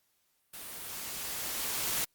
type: noise with level ramp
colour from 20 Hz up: white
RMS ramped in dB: -44 to -31 dBFS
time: 0.53-2.05 s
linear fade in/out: 10 ms
effects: white hiss -74 dBFS RMS until 2.14 s + Opus 48 kbps